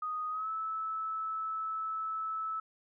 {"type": "tone with pitch glide", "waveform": "sine", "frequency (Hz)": [1244.5, 1306.4], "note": ["D#6", "E6"], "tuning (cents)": [0, -16], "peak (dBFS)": -33, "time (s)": [0.02, 2.6], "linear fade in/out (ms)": 5, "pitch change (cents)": 84, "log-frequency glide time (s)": [0.3, 0.49], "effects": []}